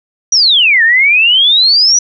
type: exponential two-way sweep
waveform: sine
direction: down then up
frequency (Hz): 5950 to 1760 to 5950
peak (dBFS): -5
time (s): 0.32-1.99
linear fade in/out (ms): 5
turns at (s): 0.83
effects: none